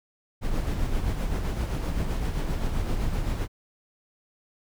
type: noise with tremolo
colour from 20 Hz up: brown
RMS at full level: -25 dBFS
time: 0.41-3.48 s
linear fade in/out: 50 ms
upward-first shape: sine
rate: 7.7 Hz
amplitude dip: 40%
effects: none